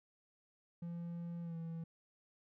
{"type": "tone with pitch glide", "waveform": "triangle", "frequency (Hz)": [170.8, 164.98], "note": ["F3", "E3"], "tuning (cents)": [-38, 2], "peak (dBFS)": -39, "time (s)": [0.82, 1.84], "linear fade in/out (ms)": 5, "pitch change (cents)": -60, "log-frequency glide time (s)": [1.42, 1.56], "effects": []}